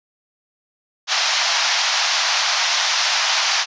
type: band-pass noise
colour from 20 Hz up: white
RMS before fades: -19 dBFS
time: 1.07-3.66 s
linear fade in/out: 50 ms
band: 660 to 6100 Hz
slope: 48 dB/octave
effects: resampled to 16000 Hz